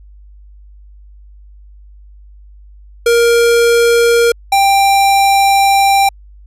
square tone pair in turn, 469.2 / 789.1 Hz, A#4 / G5, +11 / +11 cents, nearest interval major sixth, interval 900 cents, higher second, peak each -8 dBFS, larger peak neither, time 3.06-4.32 / 4.52-6.09 s, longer second, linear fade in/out 5 ms, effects added 50 Hz sine -36 dBFS peak until 6.46 s + resampled to 32000 Hz

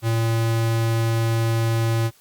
square tone, 114 Hz, A#2, 38 cents flat, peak -19 dBFS, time 0.02-2.11 s, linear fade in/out 50 ms, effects white hiss -55 dBFS RMS until 2.2 s + Opus 48 kbps

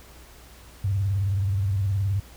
sine tone with vibrato, 98 Hz, G2, in tune, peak -21 dBFS, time 0.84-2.2 s, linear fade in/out 5 ms, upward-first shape square, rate 19 Hz, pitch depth 89 cents each way, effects added 60 Hz sine -48 dBFS peak until 2.36 s + pink hiss -50 dBFS RMS until 2.36 s

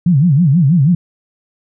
sine tone with vibrato, 155.3 Hz, D#3, 3 cents flat, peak -7 dBFS, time 0.06-0.95 s, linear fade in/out 5 ms, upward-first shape sine, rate 6.2 Hz, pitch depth 280 cents each way, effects none

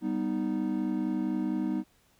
triangle chord, G augmented, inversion none, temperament equal, 196 / 246.9 / 311.1 Hz, G3 / B3 / D#4, 0 / 0 / 0 cents, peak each -31 / -30 / -29 dBFS, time 0.01-1.84 s, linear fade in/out 50 ms, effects pink hiss -66 dBFS RMS until 2.19 s

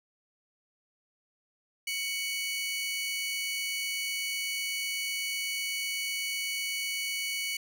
sawtooth tone pair together, 2236 / 2960 Hz, C#7 / F#7, +14 / 0 cents, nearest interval perfect fourth, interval 486 cents, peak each -29 / -33 dBFS, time 1.87-7.57 s, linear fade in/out 5 ms, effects none

